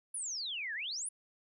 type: exponential two-way sweep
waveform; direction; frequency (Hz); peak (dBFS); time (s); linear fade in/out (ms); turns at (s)
sine; down then up; 10548 to 1626 to 10548; -36; 0.14-1.09; 5; 0.74
effects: none